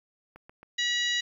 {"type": "click train", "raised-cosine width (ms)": 0.5, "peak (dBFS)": -33, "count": 3, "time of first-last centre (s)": [0.36, 0.63], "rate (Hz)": 7.4}
{"type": "harmonic tone", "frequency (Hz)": 967, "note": "B5", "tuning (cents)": -37, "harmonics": [2, 3, 4, 5, 6, 7], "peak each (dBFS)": [-29, -32, -29, -42, -41, -39], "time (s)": [0.78, 1.21], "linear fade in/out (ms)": 10}
{"effects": ["10-bit"]}